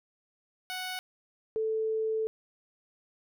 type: tone pair in turn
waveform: 10% pulse / sine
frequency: 740 / 440 Hz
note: F#5 / A4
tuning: 0 / 0 cents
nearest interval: major sixth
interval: 900 cents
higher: first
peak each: -26 / -27 dBFS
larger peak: first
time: 0.7-0.99 / 1.56-2.27 s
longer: second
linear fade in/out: 0 ms
effects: none